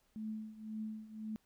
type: tone with tremolo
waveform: sine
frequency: 217.2 Hz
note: A3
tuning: 22 cents flat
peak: -37 dBFS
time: 0.16-1.36 s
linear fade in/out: 0 ms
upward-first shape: triangle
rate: 1.9 Hz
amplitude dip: 85%
effects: pink hiss -75 dBFS RMS until 1.45 s